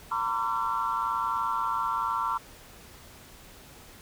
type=tone cluster; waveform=sine; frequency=919 / 1020 / 1143 / 1356 Hz; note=A#5 / C6 / D6 / E6; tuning=-25 / -44 / -47 / +49 cents; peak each=-31 dBFS; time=0.11-2.38 s; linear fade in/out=10 ms; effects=tanh soft clip ceiling -17 dBFS + pink hiss -50 dBFS RMS until 4.01 s